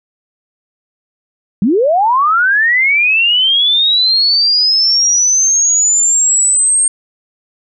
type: linear sweep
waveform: sine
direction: up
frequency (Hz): 174.61 to 8580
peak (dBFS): -8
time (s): 1.62-6.88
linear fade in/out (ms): 2
effects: none